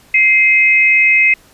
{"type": "tone pair together", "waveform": "sine", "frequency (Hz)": [2093, 2543], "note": ["C7", "D#7"], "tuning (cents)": [0, 37], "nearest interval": "minor third", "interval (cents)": 337, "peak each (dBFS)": -10, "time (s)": [0.14, 1.34], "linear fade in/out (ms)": 5, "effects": ["pink hiss -47 dBFS RMS until 1.53 s", "resampled to 32000 Hz"]}